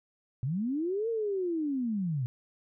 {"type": "linear two-way sweep", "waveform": "sine", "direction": "up then down", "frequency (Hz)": [116.54, 466.2, 116.54], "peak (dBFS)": -28, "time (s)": [0.43, 2.26], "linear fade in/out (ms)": 0, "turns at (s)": 1.09, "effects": []}